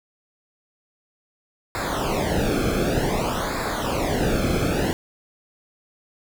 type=noise with flanger; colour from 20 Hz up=brown; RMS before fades=-23 dBFS; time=1.75-4.93 s; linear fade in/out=0 ms; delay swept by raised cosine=0.33 to 1.07 ms; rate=0.54 Hz; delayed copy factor=-0.9; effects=none